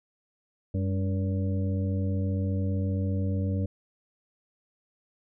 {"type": "harmonic tone with a mistuned harmonic", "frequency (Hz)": 95.1, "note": "F#2", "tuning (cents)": 48, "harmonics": [1, 2, 3, 5, 6], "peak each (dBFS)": [-26, -32, -36, -40, -42], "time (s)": [0.74, 3.66], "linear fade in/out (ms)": 5, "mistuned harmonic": 2, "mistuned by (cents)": 60, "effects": []}